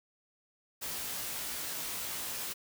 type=noise with comb filter; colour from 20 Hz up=white; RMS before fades=-38 dBFS; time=0.81-2.54 s; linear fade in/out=20 ms; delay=17 ms; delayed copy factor=+0.9; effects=none